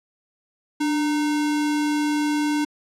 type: tone with sample-and-hold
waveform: sine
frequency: 296.1 Hz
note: D4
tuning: 14 cents sharp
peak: -19 dBFS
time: 0.8-2.65 s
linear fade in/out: 10 ms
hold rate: 1225 Hz
effects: low-pass 9000 Hz 12 dB/octave